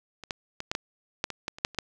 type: clicks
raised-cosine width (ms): 0.2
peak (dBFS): -24 / -13 / -17 / -11 / -11 / -9 / -17 / -13 / -25 / -6 / -30 / -10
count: 12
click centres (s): 0.237 / 0.308 / 0.604 / 0.715 / 0.751 / 1.241 / 1.303 / 1.481 / 1.585 / 1.649 / 1.747 / 1.787
effects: none